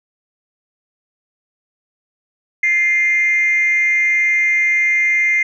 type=tone with frequency modulation; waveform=sine; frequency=2093 Hz; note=C7; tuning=in tune; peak=-11 dBFS; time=2.63-5.43 s; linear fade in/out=5 ms; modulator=353 Hz; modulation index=0.32; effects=tanh soft clip ceiling -8 dBFS